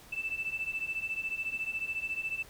sine beating tone pair, 2637 / 2651 Hz, E7 / E7, 0 / +9 cents, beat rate 14 Hz, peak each -36 / -34 dBFS, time 0.12-2.43 s, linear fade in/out 10 ms, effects tanh soft clip ceiling -25 dBFS + pink hiss -54 dBFS RMS until 2.49 s

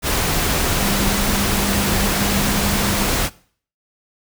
sine tone in noise, 200 Hz, G3, 35 cents sharp, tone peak -23 dBFS, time 0.78-3.1 s, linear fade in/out 50 ms, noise pink, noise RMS -19 dBFS, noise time 0.02-3.3 s, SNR -7 dB, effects noise-tail reverb RT60 0.5 s tail -21 dB re dry

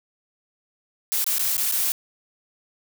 blue noise with dropouts, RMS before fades -23 dBFS, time 1.12-1.92 s, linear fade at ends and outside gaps 0 ms, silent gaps 1.242-1.265 / 1.383-1.394 / 1.568-1.579 / 1.714-1.722 s, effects none

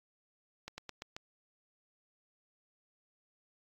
slowing click train, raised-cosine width 0.2 ms, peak -25 dBFS, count 5, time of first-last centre 0.68-1.165 s, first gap 100 ms, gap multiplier 1.13, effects AAC 48 kbps

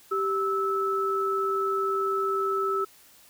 sine tone pair together, 390.4 / 1308 Hz, G4 / E6, -7 / -14 cents, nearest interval octave + major sixth, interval 2093 cents, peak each -27 / -26 dBFS, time 0.11-2.85 s, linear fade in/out 10 ms, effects white hiss -55 dBFS RMS until 3.29 s

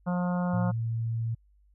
harmonic tone, 178.2 Hz, F3, 35 cents sharp, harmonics 1 / 3 / 4 / 5 / 6 / 7 / 8, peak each -26 / -36 / -38 / -40 / -42 / -43 / -44 dBFS, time 0.06-0.72 s, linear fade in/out 20 ms
sine tone, 114.3 Hz, A#2, 34 cents flat, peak -27 dBFS, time 0.53-1.35 s, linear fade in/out 10 ms
effects added 50 Hz sine -59 dBFS peak until 1.74 s

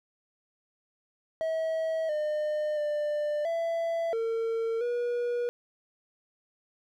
triangle tone with pitch steps, 644 / 605 / 595 / 667 / 454.5 / 481.9 Hz, E5 / D#5 / D5 / E5 / A#4 / B4, -41 / -49 / +22 / +20 / -44 / -43 cents, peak -25 dBFS, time 1.41-5.49 s, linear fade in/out 0 ms, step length 680 ms, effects none

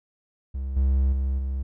triangle tone with level steps, 66.7 Hz, C2, 34 cents sharp, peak -25 / -16 / -20 / -23 dBFS, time 0.54-1.63 s, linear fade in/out 10 ms, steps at 0.76 / 1.12 / 1.38 s, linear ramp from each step 10 ms, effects none

